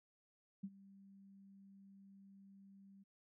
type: tone with ADSR envelope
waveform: sine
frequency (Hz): 196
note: G3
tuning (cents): 0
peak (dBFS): -40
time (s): 0.63-3.04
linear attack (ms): 11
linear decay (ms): 49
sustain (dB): -19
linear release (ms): 18
effects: none